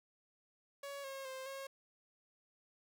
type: tone with pitch steps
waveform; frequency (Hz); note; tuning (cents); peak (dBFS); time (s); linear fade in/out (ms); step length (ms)
sawtooth; 561 / 541 / 525 / 543; C#5 / C#5 / C5 / C#5; +21 / -42 / +6 / -36; -40; 0.83-1.67; 5; 210
effects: none